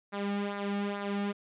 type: tone with flanger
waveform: sawtooth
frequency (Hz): 201.9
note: G#3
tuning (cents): -49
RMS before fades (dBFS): -33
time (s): 0.12-1.33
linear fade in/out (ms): 20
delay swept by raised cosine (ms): 0.31 to 2.01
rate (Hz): 2.3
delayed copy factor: -0.65
effects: resampled to 8000 Hz